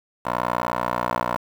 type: tone with band-pass filter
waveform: 15% pulse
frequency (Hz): 60.4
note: B1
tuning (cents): -38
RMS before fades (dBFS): -25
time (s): 0.25-1.37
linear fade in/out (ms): 10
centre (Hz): 960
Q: 2.4
effects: 7-bit